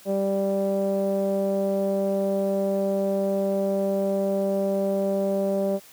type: tone with low-pass filter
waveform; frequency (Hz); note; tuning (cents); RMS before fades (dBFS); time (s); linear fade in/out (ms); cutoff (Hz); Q
sawtooth; 196; G3; 0; -24; 0.05-5.8; 50; 560; 5.2
effects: white hiss -50 dBFS RMS until 5.92 s + high-pass 80 Hz 12 dB/octave